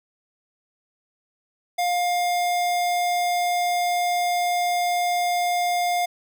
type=tone; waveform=square; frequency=707 Hz; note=F5; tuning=21 cents sharp; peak=-21 dBFS; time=1.78-6.06 s; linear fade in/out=10 ms; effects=none